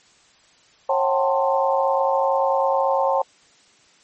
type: tone cluster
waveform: sine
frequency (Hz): 543 / 730 / 779 / 890 / 1051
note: C#5 / F#5 / G5 / A5 / C6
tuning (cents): -36 / -24 / -11 / +20 / +7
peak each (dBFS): -20 / -29 / -24 / -22 / -26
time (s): 0.89-3.22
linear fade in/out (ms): 5
effects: white hiss -55 dBFS RMS until 4.03 s + MP3 32 kbps